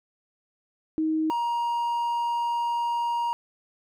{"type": "tone pair in turn", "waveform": ["sine", "triangle"], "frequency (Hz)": [315, 943.9], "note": ["D#4", "A#5"], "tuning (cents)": [21, 21], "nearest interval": "octave + perfect fifth", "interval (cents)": 1900, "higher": "second", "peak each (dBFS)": -22, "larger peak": "neither", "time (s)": [[0.98, 1.3], [1.3, 3.33]], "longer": "second", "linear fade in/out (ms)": 0, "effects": []}